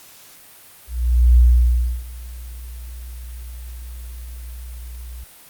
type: tone with ADSR envelope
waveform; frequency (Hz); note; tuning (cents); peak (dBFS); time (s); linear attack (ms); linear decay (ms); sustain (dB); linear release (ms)
sine; 60.3; B1; -41; -7; 0.87-5.24; 500; 660; -23; 5
effects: white hiss -45 dBFS RMS until 5.49 s + Opus 48 kbps